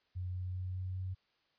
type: tone with pitch steps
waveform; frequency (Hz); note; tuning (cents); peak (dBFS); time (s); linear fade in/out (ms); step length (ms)
sine; 90.9 / 91.48 / 92.06 / 92.65 / 93.24; F#2 / F#2 / F#2 / F#2 / F#2; -30 / -19 / -8 / +3 / +14; -36; 0.15-1.15; 20; 200
effects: white hiss -75 dBFS RMS until 1.58 s + resampled to 11025 Hz